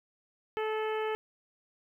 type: harmonic tone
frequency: 434.4 Hz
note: A4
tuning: 22 cents flat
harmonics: 1 / 2 / 3 / 4 / 5 / 6 / 7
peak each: -31 / -37 / -41 / -43 / -45 / -47 / -48 dBFS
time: 0.57-1.15 s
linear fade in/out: 0 ms
effects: 11-bit